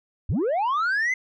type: linear sweep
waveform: sine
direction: up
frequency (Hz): 55 to 2087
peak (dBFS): -18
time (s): 0.29-1.14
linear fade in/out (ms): 5
effects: tanh soft clip ceiling -20 dBFS